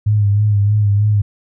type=tone with vibrato; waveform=sine; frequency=103.5 Hz; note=G#2; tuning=5 cents flat; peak=-10 dBFS; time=0.06-1.22 s; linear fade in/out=10 ms; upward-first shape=sine; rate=3.2 Hz; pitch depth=45 cents each way; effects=none